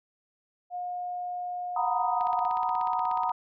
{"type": "tone", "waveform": "sine", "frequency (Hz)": 716, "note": "F5", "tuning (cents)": 43, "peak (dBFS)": -31, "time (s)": [0.7, 2.52], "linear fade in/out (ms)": 50}
{"type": "chord", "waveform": "sine", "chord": "B major seventh", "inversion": "second", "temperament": "equal with one note detuned", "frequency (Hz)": [740, 929.1, 987.8, 1244.5], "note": ["F#5", "A#5", "B5", "D#6"], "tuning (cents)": [0, -6, 0, 0], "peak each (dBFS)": [-30, -29, -32, -33], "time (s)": [1.76, 3.32], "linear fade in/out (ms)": 5}
{"type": "click train", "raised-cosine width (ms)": 0.3, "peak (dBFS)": -29, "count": 19, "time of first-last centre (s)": [2.21, 3.294], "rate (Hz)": 16.6}
{"effects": []}